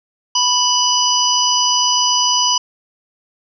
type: harmonic tone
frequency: 987.8 Hz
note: B5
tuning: in tune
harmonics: 1 / 3 / 5 / 6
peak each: -18 / -18 / -18 / -18 dBFS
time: 0.35-2.58 s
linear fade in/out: 5 ms
effects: none